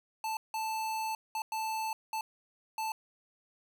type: tone bursts at uneven times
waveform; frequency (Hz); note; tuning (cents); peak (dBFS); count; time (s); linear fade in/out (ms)
square; 880; A5; 0; -33; 6; 0.24-0.37 / 0.54-1.15 / 1.35-1.42 / 1.52-1.93 / 2.13-2.21 / 2.78-2.92; 2
effects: none